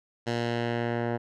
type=tone with low-pass filter sweep; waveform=10% pulse; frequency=118.2 Hz; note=A#2; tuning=24 cents sharp; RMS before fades=-29 dBFS; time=0.26-1.18 s; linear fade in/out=20 ms; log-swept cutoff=5500 to 1300 Hz; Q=1; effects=none